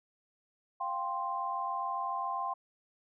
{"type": "chord", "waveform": "sine", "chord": "F suspended second", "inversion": "none", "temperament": "just", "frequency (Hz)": [698.5, 785.8, 1047.7], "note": ["F5", "G5", "C6"], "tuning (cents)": [0, 4, 2], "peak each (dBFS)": [-40, -37, -34], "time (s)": [0.8, 2.54], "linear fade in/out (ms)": 10, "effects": []}